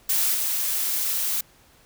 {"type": "noise with level steps", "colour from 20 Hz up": "blue", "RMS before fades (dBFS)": [-22, -25], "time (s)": [0.09, 1.41], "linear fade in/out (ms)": 5, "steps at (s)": 0.34, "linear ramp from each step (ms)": 5, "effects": ["pink hiss -56 dBFS RMS until 1.85 s"]}